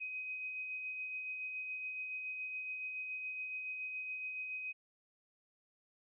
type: tone with tremolo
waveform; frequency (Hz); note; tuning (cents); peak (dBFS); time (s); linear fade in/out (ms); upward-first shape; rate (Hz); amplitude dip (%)
sine; 2517; D#7; +19; -38; 0-4.73; 20; sine; 7.1; 30
effects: none